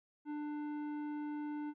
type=tone with tanh clipping; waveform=sine; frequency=297.1 Hz; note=D4; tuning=20 cents sharp; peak=-40 dBFS; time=0.25-1.74 s; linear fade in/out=50 ms; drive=12 dB; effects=none